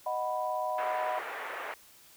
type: chord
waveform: sine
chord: B major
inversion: first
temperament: equal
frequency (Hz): 622.3 / 740 / 987.8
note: D#5 / F#5 / B5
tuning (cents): 0 / 0 / 0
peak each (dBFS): -34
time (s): 0.06-1.19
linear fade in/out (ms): 5
type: band-pass noise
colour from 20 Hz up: white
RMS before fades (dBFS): -39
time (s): 0.78-1.74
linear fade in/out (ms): 2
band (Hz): 430 to 2000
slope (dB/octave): 24
effects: white hiss -57 dBFS RMS until 2.16 s